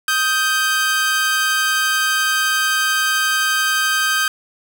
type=tone pair together; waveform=sawtooth; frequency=1252.1 / 1568 Hz; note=D#6 / G6; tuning=+11 / 0 cents; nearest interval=major third; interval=389 cents; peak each=-18 / -13 dBFS; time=0.08-4.28 s; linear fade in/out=2 ms; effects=none